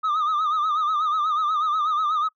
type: tone with vibrato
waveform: sine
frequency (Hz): 1233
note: D#6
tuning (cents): -16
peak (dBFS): -17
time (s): 0.03-2.29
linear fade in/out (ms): 20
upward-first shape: sine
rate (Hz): 8.2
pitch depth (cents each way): 83
effects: noise-tail reverb RT60 0.1 s tail -26 dB re dry + tanh soft clip ceiling -19 dBFS